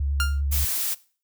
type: tone with vibrato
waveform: sine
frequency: 70.4 Hz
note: C#2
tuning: 27 cents sharp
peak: -22 dBFS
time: 0-0.65 s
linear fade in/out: 5 ms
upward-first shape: sine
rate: 10 Hz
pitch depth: 22 cents each way
type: tone with exponential decay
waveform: sawtooth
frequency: 1400 Hz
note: F6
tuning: 4 cents sharp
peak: -16 dBFS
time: 0.2-0.41 s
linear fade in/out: 1 ms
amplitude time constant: 44 ms
type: noise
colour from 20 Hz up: blue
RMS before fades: -26 dBFS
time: 0.51-0.95 s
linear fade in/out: 20 ms
effects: noise-tail reverb RT60 0.4 s tail -20 dB re dry